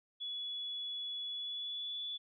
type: tone with pitch glide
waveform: sine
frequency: 3400 to 3445 Hz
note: G#7 to A7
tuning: +40 to -37 cents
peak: -38 dBFS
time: 0.2-2.18 s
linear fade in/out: 20 ms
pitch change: +23 cents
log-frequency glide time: 1.23-2.03 s
effects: none